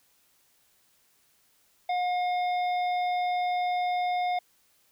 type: harmonic tone with a mistuned harmonic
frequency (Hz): 720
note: F#5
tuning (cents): -47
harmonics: 1 / 3 / 5 / 7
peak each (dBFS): -25 / -37 / -42 / -51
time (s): 1.89-4.39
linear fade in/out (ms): 5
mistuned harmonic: 3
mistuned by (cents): -15
effects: white hiss -66 dBFS RMS until 4.91 s